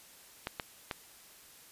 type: clicks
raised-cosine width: 0.3 ms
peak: -18 dBFS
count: 3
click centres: 0.471 / 0.598 / 0.912 s
effects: white hiss -56 dBFS RMS until 1.71 s + resampled to 32000 Hz